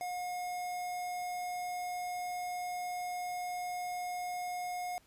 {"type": "tone with notch filter", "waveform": "square", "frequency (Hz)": 719, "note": "F#5", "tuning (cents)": -50, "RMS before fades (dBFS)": -38, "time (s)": [0.01, 4.98], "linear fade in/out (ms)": 0, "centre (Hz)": 3300, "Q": 1.6, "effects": ["pink hiss -66 dBFS RMS until 5.06 s", "resampled to 32000 Hz"]}